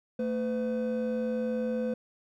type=tone pair together; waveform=triangle; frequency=224.5 / 505 Hz; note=A3 / B4; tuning=+35 / +39 cents; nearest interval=octave + major second; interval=1404 cents; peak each=-28 dBFS; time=0.19-1.94 s; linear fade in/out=5 ms; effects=tanh soft clip ceiling -20 dBFS